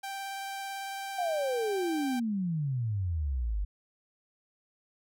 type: tone with vibrato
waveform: sawtooth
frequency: 784 Hz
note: G5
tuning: in tune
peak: -32 dBFS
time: 0.03-2.2 s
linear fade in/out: 10 ms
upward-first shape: triangle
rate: 18 Hz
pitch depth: 11 cents each way
type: exponential sweep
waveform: sine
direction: down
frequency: 740 to 47 Hz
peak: -28 dBFS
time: 1.18-3.65 s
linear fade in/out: 10 ms
effects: none